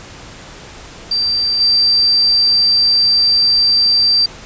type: tone with level steps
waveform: sine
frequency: 4689 Hz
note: D8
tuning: 4 cents flat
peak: -13 / -9 dBFS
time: 1.11-4.26 s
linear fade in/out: 5 ms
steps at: 1.6 s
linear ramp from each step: 10 ms
effects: pink hiss -35 dBFS RMS until 4.45 s + resampled to 16000 Hz